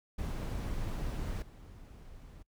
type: noise with level steps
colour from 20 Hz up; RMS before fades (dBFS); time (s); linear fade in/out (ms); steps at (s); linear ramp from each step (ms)
brown; -36 / -51; 0.18-2.43; 10; 1.42; 2
effects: noise-tail reverb RT60 0.1 s tail -24 dB re dry